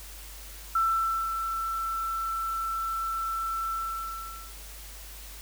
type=tone with ADSR envelope; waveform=sine; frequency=1336 Hz; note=E6; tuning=23 cents sharp; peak=-21 dBFS; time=0.75-4.54 s; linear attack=5 ms; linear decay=530 ms; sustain=-7 dB; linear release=820 ms; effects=added 50 Hz sine -44 dBFS peak until 5.41 s + white hiss -46 dBFS RMS until 5.41 s